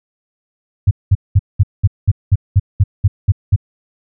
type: tone bursts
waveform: sine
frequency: 98 Hz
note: G2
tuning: in tune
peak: -5 dBFS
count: 12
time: 0.87-3.562 s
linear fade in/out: 10 ms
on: 41 ms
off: 200 ms
effects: none